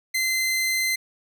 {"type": "tone", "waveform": "sawtooth", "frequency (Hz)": 2067, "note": "C7", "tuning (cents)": -22, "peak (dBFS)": -18, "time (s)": [0.14, 0.96], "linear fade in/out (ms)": 10, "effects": []}